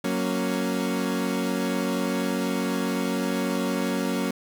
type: chord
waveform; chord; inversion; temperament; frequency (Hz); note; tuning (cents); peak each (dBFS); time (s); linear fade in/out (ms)
30% pulse; F# major; none; equal; 185 / 233.1 / 277.2; F#3 / A#3 / C#4; 0 / 0 / 0; -26; 0.04-4.31; 5
effects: 9-bit